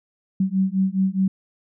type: beating tone pair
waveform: sine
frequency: 188.3 / 193.1 Hz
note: F#3 / G3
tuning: +31 / -26 cents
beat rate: 4.8 Hz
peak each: -21 dBFS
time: 0.4-1.28 s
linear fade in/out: 5 ms
effects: none